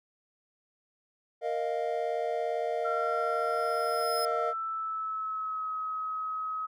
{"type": "chord", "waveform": "triangle", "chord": "Bb suspended fourth", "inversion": "none", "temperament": "just", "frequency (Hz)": [466.2, 621.6, 699.2], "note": ["Bb4", "Eb5", "F5"], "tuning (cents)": [0, -2, 2], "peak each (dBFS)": -31, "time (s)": [1.41, 4.54], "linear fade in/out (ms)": 50}
{"type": "tone with exponential growth", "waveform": "sawtooth", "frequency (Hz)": 5130, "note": "E8", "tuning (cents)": -48, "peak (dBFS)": -30, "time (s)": [2.73, 4.25], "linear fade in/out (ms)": 1, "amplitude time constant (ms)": 330}
{"type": "tone with pitch glide", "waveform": "sine", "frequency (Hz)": [1365, 1273.6], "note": ["F6", "D#6"], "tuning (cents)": [-40, 40], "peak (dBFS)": -31, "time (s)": [2.84, 6.67], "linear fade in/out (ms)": 20, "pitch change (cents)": -120, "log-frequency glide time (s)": [3.8, 5.69]}
{"effects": []}